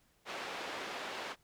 pink band-pass noise, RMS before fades -42 dBFS, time 0.25-1.36 s, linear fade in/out 50 ms, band 450 to 3600 Hz, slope 12 dB/octave, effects pink hiss -71 dBFS RMS until 1.43 s

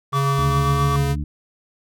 square tone with pitch glide, 137.8 to 139.89 Hz, C#3 to C#3, -10 to +16 cents, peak -19 dBFS, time 0.12-1.16 s, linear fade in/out 50 ms, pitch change +26 cents, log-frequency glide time 0.44-0.84 s
triangle tone with tremolo, 1147 Hz, D6, 41 cents flat, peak -18 dBFS, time 0.13-0.96 s, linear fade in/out 0 ms, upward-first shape sine, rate 7.7 Hz, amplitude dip 45%
harmonic tone, 73.42 Hz, D2, in tune, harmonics 1 / 2 / 3 / 4, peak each -24 / -28 / -33 / -34 dBFS, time 0.38-1.24 s, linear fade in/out 5 ms
effects none

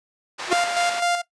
pink band-pass noise, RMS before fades -32 dBFS, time 0.38-1.01 s, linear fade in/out 20 ms, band 660 to 5300 Hz, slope 12 dB/octave
square tone with exponential growth, 360 Hz, F#4, 47 cents flat, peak -15 dBFS, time 0.46-0.53 s, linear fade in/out 2 ms, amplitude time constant 15 ms
sawtooth tone with tremolo, 698.5 Hz, F5, in tune, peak -15 dBFS, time 0.51-1.22 s, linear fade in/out 10 ms, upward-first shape square, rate 3.9 Hz, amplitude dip 50%
effects noise-tail reverb RT60 0.1 s tail -18 dB re dry + resampled to 22050 Hz

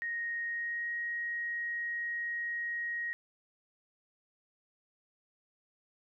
sine tone with pitch glide, 1868 to 1884.3 Hz, A#6 to A#6, +3 to +18 cents, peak -33 dBFS, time 0.02-3.13 s, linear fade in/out 0 ms, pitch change +15 cents, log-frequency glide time 0.46-0.91 s, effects none

